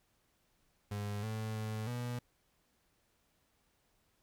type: tone with pitch steps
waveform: 35% pulse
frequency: 102.8 / 109.7 / 108.8 / 121.6 Hz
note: G#2 / A2 / A2 / B2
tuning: -17 / -5 / -19 / -26 cents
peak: -35 dBFS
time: 0.91-2.19 s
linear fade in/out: 5 ms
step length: 320 ms
effects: pink hiss -75 dBFS RMS until 4.22 s